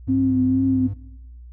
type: tone with pitch glide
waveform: triangle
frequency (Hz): 99.9 to 99.27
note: G2 to G2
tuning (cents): +33 to +22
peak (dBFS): -23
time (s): 0.07-0.94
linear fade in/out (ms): 10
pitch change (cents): -11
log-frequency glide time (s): 0.19-0.7
type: tone with vibrato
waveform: sine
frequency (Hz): 261.6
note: C4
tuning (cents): 0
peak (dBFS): -16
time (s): 0.08-0.88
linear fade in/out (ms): 20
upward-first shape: triangle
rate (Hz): 2.2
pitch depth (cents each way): 42
effects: noise-tail reverb RT60 0.9 s tail -19 dB re dry + added 60 Hz sine -38 dBFS peak until 1.52 s